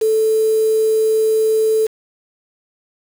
sine tone with quantisation, 438.6 Hz, A4, 6 cents flat, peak -12 dBFS, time 0.01-1.87 s, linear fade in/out 10 ms, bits 5, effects none

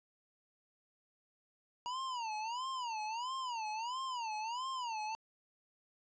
square tone with vibrato, 950 Hz, A#5, 33 cents sharp, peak -38 dBFS, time 1.86-5.15 s, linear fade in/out 0 ms, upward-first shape sine, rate 1.5 Hz, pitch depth 190 cents each way, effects resampled to 16000 Hz

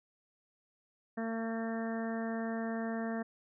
harmonic tone, 226.4 Hz, A3, 50 cents sharp, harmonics 1 / 2 / 3 / 4 / 5 / 6 / 7 / 8, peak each -35 / -42 / -41 / -51 / -50 / -52 / -49 / -47 dBFS, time 1.17-3.23 s, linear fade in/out 10 ms, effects none

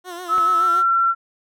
15% pulse tone with vibrato, 354.3 Hz, F4, 25 cents sharp, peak -24 dBFS, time 0.04-0.84 s, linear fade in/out 50 ms, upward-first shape sine, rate 7 Hz, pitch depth 67 cents each way
sine tone with pitch glide, 1300 to 1356.8 Hz, E6 to E6, -24 to +50 cents, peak -14 dBFS, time 0.28-1.15 s, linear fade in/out 50 ms, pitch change +74 cents, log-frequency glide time 0.55-0.72 s
click, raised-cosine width 0.5 ms, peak -16 dBFS, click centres 0.382 s
effects none

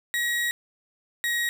35% pulse tone pair in turn, 1904 / 1895 Hz, A#6 / A#6, +36 / +28 cents, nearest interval unison, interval 8 cents, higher first, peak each -22 dBFS, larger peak neither, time 0.14-0.51 / 1.24-1.49 s, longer first, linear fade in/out 0 ms, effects none

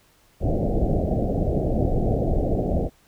pink low-pass noise, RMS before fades -22 dBFS, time 0.4-2.9 s, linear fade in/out 50 ms, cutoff 740 Hz, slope 96 dB/octave, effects pink hiss -59 dBFS RMS until 3.07 s

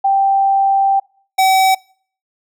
sine / square tone pair in turn, 784 / 762.1 Hz, G5 / G5, 0 / -49 cents, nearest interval unison, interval 49 cents, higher first, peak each -10 / -10 dBFS, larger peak neither, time 0.04-1 / 1.38-1.75 s, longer first, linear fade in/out 10 ms, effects noise-tail reverb RT60 0.5 s tail -25 dB re dry

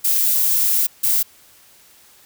violet noise bursts at uneven times, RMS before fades -17 dBFS, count 2, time 0.04-0.87 / 1.03-1.23 s, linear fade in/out 10 ms, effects white hiss -50 dBFS RMS until 2.25 s

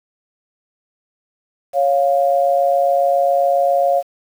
sine tone pair together, 554.4 / 701.7 Hz, C#5 / F5, 0 / +8 cents, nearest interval major third, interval 408 cents, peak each -15 dBFS, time 1.73-4.03 s, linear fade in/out 50 ms, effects 7-bit

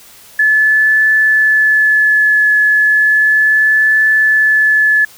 sine tone with vibrato, 1724 Hz, A6, 36 cents flat, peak -7 dBFS, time 0.39-5.05 s, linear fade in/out 5 ms, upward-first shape triangle, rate 0.34 Hz, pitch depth 17 cents each way, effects white hiss -40 dBFS RMS until 5.17 s

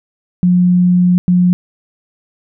sine tone bursts at uneven times, 179 Hz, F3, 43 cents sharp, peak -7 dBFS, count 2, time 0.43-1.18 / 1.28-1.53 s, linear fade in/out 0 ms, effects none

